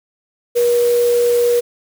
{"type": "tone in noise", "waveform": "sine", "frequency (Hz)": 479.6, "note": "A#4", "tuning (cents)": 49, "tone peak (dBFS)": -11, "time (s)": [0.55, 1.61], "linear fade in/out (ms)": 20, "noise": "white", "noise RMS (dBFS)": -29, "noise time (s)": [0.55, 1.61], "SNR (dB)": 15, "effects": []}